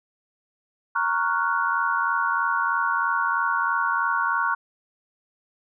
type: chord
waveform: sine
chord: Gb major seventh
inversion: first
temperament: equal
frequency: 932.3 / 1108.7 / 1396.9 / 1480 Hz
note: Bb5 / Db6 / F6 / Gb6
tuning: 0 / 0 / 0 / 0 cents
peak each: -27 / -25 / -27 / -26 dBFS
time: 0.95-4.55 s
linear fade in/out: 10 ms
effects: none